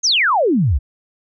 sine exponential sweep, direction down, 6730 to 56.9 Hz, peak -12 dBFS, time 0.03-0.79 s, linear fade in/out 20 ms, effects none

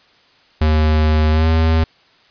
square tone with pitch glide, 77.5 to 80.47 Hz, D#2 to E2, -6 to -41 cents, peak -12 dBFS, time 0.61-1.84 s, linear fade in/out 5 ms, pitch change +65 cents, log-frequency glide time 1.31-1.47 s, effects white hiss -52 dBFS RMS until 2.3 s + resampled to 11025 Hz

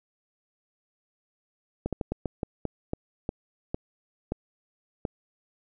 slowing click train, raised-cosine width 2 ms, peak -15 dBFS, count 12, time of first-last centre 1.86-5.052 s, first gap 67 ms, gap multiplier 1.27, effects none

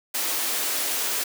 white high-pass noise, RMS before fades -26 dBFS, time 0.14-1.24 s, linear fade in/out 10 ms, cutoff 260 Hz, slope 24 dB/octave, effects none

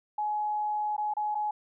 sine tone with dropouts, 843 Hz, G#5, 26 cents sharp, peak -27 dBFS, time 0.18-1.51 s, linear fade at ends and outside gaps 5 ms, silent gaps 0.966-0.979 / 1.138-1.167 / 1.347-1.352 s, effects none

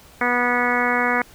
harmonic tone, 244.5 Hz, B3, 17 cents flat, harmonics 1 / 2 / 3 / 4 / 5 / 6 / 7 / 8 / 9, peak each -26 / -26 / -26 / -26 / -26 / -26 / -26 / -26 / -26 dBFS, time 0.21-1.22 s, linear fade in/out 2 ms, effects pink hiss -48 dBFS RMS until 1.34 s

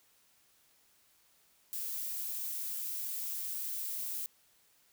violet noise, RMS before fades -38 dBFS, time 1.73-4.26 s, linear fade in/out 0 ms, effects white hiss -68 dBFS RMS until 4.92 s

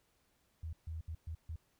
sine tone bursts at uneven times, 80.6 Hz, E2, 38 cents flat, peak -39 dBFS, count 5, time 0.63-0.73 / 0.87-1.01 / 1.08-1.15 / 1.27-1.35 / 1.49-1.56 s, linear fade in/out 5 ms, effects pink hiss -75 dBFS RMS until 1.79 s

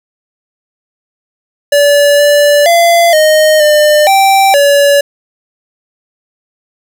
square tone with pitch steps, 576 / 582 / 682 / 619 / 601 / 780 / 569 Hz, D5 / D5 / F5 / D#5 / D5 / G5 / C#5, -34 / -16 / -41 / -9 / +40 / -9 / +45 cents, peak -5 dBFS, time 1.72-5.01 s, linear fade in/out 5 ms, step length 470 ms, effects none

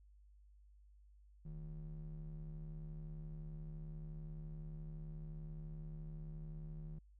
triangle ring-modulated tone, 96.2 Hz, G2, 32 cents flat, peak -40 dBFS, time 1.45-6.99 s, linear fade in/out 5 ms, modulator 60.4 Hz, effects added 50 Hz sine -61 dBFS peak until 7.19 s

